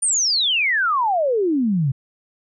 sine exponential sweep, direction down, 9397 to 126.7 Hz, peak -16 dBFS, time 0.02-1.92 s, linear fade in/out 10 ms, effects none

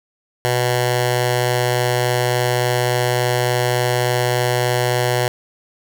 10% pulse tone with notch filter, 123.47 Hz, B2, in tune, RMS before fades -18 dBFS, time 0.45-5.28 s, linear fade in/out 0 ms, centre 250 Hz, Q 1.2, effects none

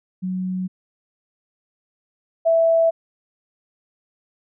sine tone pair in turn, 185 / 659.3 Hz, F#3 / E5, 0 / 0 cents, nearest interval octave + minor seventh, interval 2200 cents, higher second, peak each -22 / -13 dBFS, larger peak second, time 0.22-0.68 / 2.45-2.91 s, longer neither, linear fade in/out 20 ms, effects none

